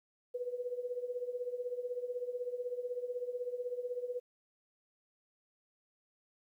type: tone with tremolo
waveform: sine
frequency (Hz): 492.5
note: B4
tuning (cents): -5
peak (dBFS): -32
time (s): 0.34-4.2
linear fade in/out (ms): 10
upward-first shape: triangle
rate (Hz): 16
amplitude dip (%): 85
effects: 12-bit